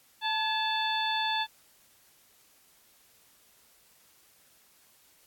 harmonic tone with a mistuned harmonic, 880 Hz, A5, in tune, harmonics 1 / 2 / 3 / 4 / 5, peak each -30 / -34 / -37 / -32 / -40 dBFS, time 0.21-1.47 s, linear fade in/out 50 ms, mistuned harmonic 2, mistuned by -57 cents, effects white hiss -62 dBFS RMS until 5.26 s + AAC 64 kbps

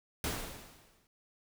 pink noise with exponential decay, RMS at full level -33 dBFS, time 0.24-1.07 s, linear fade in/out 1 ms, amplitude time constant 180 ms, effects none

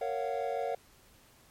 triangle chord, Gb major seventh, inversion first, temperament just, 462.5 / 555 / 693.7 / 740 Hz, Bb4 / Db5 / F5 / Gb5, -14 / +2 / -12 / 0 cents, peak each -34 / -34 / -35 / -35 dBFS, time 0.01-0.75 s, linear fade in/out 5 ms, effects pink hiss -61 dBFS RMS until 1.5 s + MP3 64 kbps

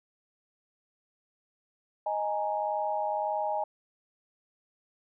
sine chord, D# suspended fourth, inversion none, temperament equal, 622.3 / 830.6 / 932.3 Hz, D#5 / G#5 / A#5, 0 / 0 / 0 cents, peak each -32 / -30 / -36 dBFS, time 2.06-3.64 s, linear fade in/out 5 ms, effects none

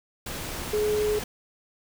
sine tone in noise, 422.2 Hz, G#4, 29 cents sharp, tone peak -22 dBFS, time 0.73-1.19 s, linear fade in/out 5 ms, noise pink, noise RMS -34 dBFS, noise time 0.26-1.24 s, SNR +9 dB, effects none

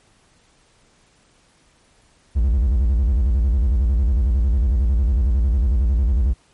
triangle tone with vibrato, 61.74 Hz, B1, in tune, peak -12 dBFS, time 2.35-6.34 s, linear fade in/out 20 ms, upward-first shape square, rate 11 Hz, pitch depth 210 cents each way, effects pink hiss -57 dBFS RMS until 6.53 s + MP3 48 kbps

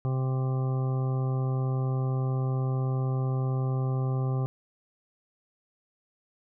harmonic tone, 130.81 Hz, C3, in tune, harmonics 1 / 2 / 3 / 4 / 5 / 6 / 8 / 9, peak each -25 / -40 / -38 / -42 / -47 / -43 / -47 / -46 dBFS, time 0.05-4.46 s, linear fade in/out 0 ms, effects none

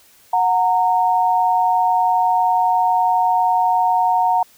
sine tone pair together, 733 / 923 Hz, F#5 / A#5, -16 / -17 cents, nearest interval major third, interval 399 cents, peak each -16 / -16 dBFS, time 0.33-4.43 s, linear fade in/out 5 ms, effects white hiss -51 dBFS RMS until 4.57 s

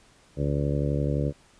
harmonic tone, 71.7 Hz, D2, 41 cents flat, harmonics 1 / 2 / 3 / 4 / 5 / 6 / 7 / 8, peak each -30 / -26 / -35 / -32 / -36 / -36 / -34 / -36 dBFS, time 0.36-1.33 s, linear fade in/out 50 ms, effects pink hiss -58 dBFS RMS until 1.59 s + resampled to 22050 Hz

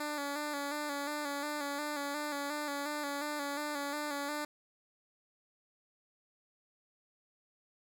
10% pulse tone with vibrato, 290.7 Hz, D4, 18 cents flat, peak -27 dBFS, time 0-4.45 s, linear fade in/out 5 ms, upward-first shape square, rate 2.8 Hz, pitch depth 41 cents each way, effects none

